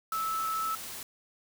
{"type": "tone in noise", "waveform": "sine", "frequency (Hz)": 1308, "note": "E6", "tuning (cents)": -14, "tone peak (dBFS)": -29, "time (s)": [0.12, 0.75], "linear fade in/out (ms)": 2, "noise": "white", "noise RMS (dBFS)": -41, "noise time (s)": [0.12, 1.03], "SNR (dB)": 9, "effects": []}